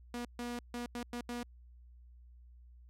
sawtooth tone bursts at uneven times, 240.8 Hz, B3, 44 cents flat, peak -34 dBFS, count 6, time 0.14-0.25 / 0.39-0.59 / 0.74-0.86 / 0.95-1.03 / 1.13-1.21 / 1.29-1.43 s, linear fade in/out 2 ms, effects added 60 Hz sine -54 dBFS peak until 2.89 s + low-pass 12000 Hz 12 dB/octave

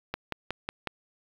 click train, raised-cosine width 0.3 ms, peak -14 dBFS, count 5, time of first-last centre 0.14-0.873 s, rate 5.46 Hz, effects low-pass 4000 Hz 12 dB/octave + 7-bit

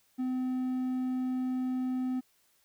triangle tone, 255.5 Hz, C4, 41 cents flat, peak -27 dBFS, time 0.18-2.21 s, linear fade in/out 20 ms, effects white hiss -69 dBFS RMS until 2.64 s

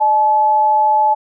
sine tone pair together, 608.7 / 860 Hz, D#5 / A5, -38 / -40 cents, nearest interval tritone, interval 598 cents, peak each -22 / -10 dBFS, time 0-1.15 s, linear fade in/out 20 ms, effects none

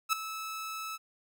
sawtooth tone with ADSR envelope, 1305 Hz, E6, 18 cents flat, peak -19 dBFS, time 0.09-0.98 s, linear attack 38 ms, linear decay 5 ms, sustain -14 dB, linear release 32 ms, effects none

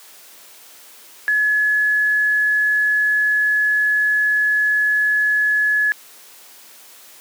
sine tone, 1701 Hz, G#6, 41 cents sharp, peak -14 dBFS, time 1.28-5.92 s, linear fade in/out 0 ms, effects white hiss -44 dBFS RMS until 7.2 s + high-pass 300 Hz 12 dB/octave

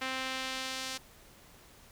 sawtooth tone with band-pass filter sweep, 261.6 Hz, C4, in tune, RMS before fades -37 dBFS, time 0.01-0.98 s, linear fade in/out 10 ms, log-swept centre 2300 to 5200 Hz, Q 0.92, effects pink hiss -57 dBFS RMS until 1.91 s

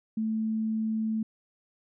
sine tone, 220 Hz, A3, in tune, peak -26 dBFS, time 0.17-1.23 s, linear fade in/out 5 ms, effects none

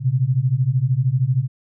sine beating tone pair, 121.9 / 134.9 Hz, B2 / C#3, -22 / -47 cents, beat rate 13 Hz, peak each -19 / -18 dBFS, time 0-1.48 s, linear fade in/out 50 ms, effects none

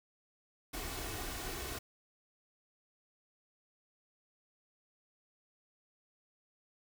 pink noise with comb filter, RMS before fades -41 dBFS, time 0.73-1.79 s, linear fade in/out 10 ms, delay 2.7 ms, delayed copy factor +0.55, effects none

